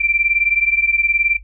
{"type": "beating tone pair", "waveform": "sine", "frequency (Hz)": [2349, 2368], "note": ["D7", "D7"], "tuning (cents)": [0, 14], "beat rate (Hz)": 19, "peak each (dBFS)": -17, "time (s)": [0, 1.37], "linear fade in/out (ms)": 10, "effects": ["noise-tail reverb RT60 0.1 s tail -17 dB re dry", "added 50 Hz sine -36 dBFS peak until 1.43 s"]}